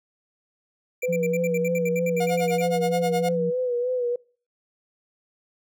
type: tone bursts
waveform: square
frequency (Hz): 2349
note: D7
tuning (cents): 0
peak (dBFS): -31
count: 16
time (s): 1.02-2.618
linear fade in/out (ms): 5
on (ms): 38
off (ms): 66
type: tone with vibrato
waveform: sine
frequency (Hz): 493.9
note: B4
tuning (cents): 0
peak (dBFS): -22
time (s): 1.03-4.16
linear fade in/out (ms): 5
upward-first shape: sine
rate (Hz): 3.2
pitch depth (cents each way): 51
type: tone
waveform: sine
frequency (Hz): 174.61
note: F3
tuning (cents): 0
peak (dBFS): -26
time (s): 1.08-3.51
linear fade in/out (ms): 20
type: tone with tremolo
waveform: 45% pulse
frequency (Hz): 717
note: F5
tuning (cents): +45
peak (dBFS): -24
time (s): 2.2-3.29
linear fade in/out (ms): 5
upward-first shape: sine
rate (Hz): 9.6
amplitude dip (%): 95
effects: noise-tail reverb RT60 0.4 s tail -24 dB re dry